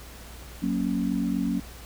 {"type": "chord", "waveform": "sine", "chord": "F# major", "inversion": "none", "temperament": "equal", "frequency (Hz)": [185, 233.1, 277.2], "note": ["F#3", "A#3", "C#4"], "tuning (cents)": [0, 0, 0], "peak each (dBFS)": -28, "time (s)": [0.62, 1.6], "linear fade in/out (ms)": 10, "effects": ["added 60 Hz sine -43 dBFS peak until 1.85 s", "pink hiss -46 dBFS RMS until 1.85 s"]}